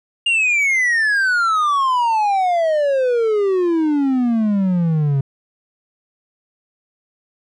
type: exponential sweep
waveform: triangle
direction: down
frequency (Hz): 2833 to 134.5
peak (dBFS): -12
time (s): 0.26-5.21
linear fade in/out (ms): 5
effects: resampled to 24000 Hz